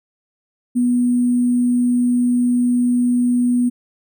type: tone with sample-and-hold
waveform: sine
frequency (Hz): 244.7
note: B3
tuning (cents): -16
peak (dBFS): -13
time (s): 0.75-3.7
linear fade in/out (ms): 20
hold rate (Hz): 8820
effects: none